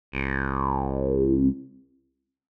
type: tone with low-pass filter sweep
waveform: 10% pulse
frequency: 67.4 Hz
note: C#2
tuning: 48 cents flat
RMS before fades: -24 dBFS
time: 0.12-1.54 s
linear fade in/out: 50 ms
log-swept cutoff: 2600 to 230 Hz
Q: 9.4
effects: noise-tail reverb RT60 1.0 s tail -17 dB re dry